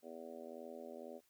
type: harmonic tone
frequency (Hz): 82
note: E2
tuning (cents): -9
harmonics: 3 / 4 / 5 / 6 / 7 / 8 / 9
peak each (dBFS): -54 / -58 / -53 / -57 / -52 / -59 / -60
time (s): 0.02-1.21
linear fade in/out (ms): 50
effects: white hiss -75 dBFS RMS until 1.29 s